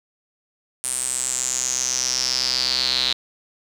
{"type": "tone with band-pass filter sweep", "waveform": "square", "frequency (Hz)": 63.9, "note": "C2", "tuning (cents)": -40, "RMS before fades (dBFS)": -23, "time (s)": [0.84, 3.13], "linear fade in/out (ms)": 0, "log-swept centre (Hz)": [9100, 3900], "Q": 7.7, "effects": []}